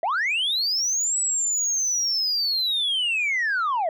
sine linear two-way sweep, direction up then down, 612 to 7920 to 612 Hz, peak -19 dBFS, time 0.03-3.89 s, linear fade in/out 2 ms, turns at 1.19 s, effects tanh soft clip ceiling -19 dBFS

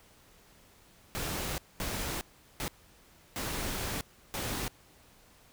pink noise bursts at uneven times, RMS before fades -35 dBFS, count 5, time 1.15-1.58 / 1.8-2.21 / 2.6-2.68 / 3.36-4.01 / 4.34-4.68 s, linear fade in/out 0 ms, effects pink hiss -60 dBFS RMS until 5.52 s

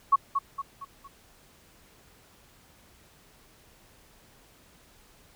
sine tone with echo, 1108.7 Hz, C#6, in tune, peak -15 dBFS, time 0.12-0.16 s, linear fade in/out 10 ms, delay 230 ms, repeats 4, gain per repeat -7 dB, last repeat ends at 1.08 s, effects pink hiss -58 dBFS RMS until 5.35 s

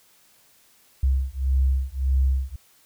sine beating tone pair, 65.5 / 67.2 Hz, C2 / C2, +2 / +47 cents, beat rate 1.7 Hz, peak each -22 dBFS, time 1.03-2.56 s, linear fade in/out 5 ms, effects white hiss -58 dBFS RMS until 2.85 s

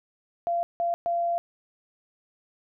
sine tone bursts at uneven times, 687 Hz, F5, 29 cents flat, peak -23 dBFS, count 3, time 0.47-0.63 / 0.8-0.94 / 1.06-1.38 s, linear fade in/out 0 ms, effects none

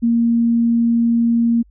sine tone, 233.1 Hz, A#3, in tune, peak -12 dBFS, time 0.02-1.63 s, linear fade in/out 20 ms, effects added 50 Hz sine -47 dBFS peak until 1.7 s

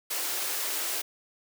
white high-pass noise, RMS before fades -31 dBFS, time 0.1-1.02 s, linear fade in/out 10 ms, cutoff 290 Hz, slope 96 dB/octave, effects none

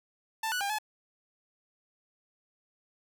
sawtooth tone with pitch steps, 887 / 1478 / 801 / 855 Hz, A5 / F#6 / G5 / A5, +14 / -2 / +37 / -50 cents, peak -26 dBFS, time 0.43-0.786 s, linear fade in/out 5 ms, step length 89 ms, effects none

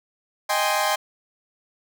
sawtooth chord, Ab major seventh, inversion second, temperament equal, 622.3 / 784 / 830.6 / 1046.5 Hz, Eb5 / G5 / Ab5 / C6, 0 / 0 / 0 / 0 cents, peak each -22 dBFS, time 0.49-0.96 s, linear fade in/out 10 ms, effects none

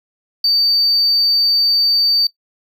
triangle tone, 4604 Hz, D8, 35 cents flat, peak -9 dBFS, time 0.44-2.27 s, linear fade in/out 5 ms, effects noise-tail reverb RT60 0.1 s tail -18 dB re dry + tanh soft clip ceiling -7 dBFS

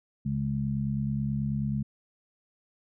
harmonic tone, 69.3 Hz, C#2, in tune, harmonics 1 / 2 / 3, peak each -39 / -29 / -30 dBFS, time 0.25-1.83 s, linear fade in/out 10 ms, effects none

